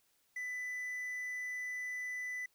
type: tone with quantisation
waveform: triangle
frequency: 1994 Hz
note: B6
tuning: 16 cents sharp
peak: -36 dBFS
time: 0.36-2.46 s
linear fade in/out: 5 ms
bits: 11
effects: white hiss -74 dBFS RMS until 2.54 s